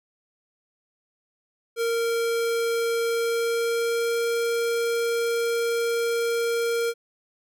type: tone with pitch glide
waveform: square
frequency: 462.9 to 465.9 Hz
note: A#4 to A#4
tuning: -12 to -1 cents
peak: -23 dBFS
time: 1.76-6.94 s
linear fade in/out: 50 ms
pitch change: +11 cents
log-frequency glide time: 3.1-4.25 s
effects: none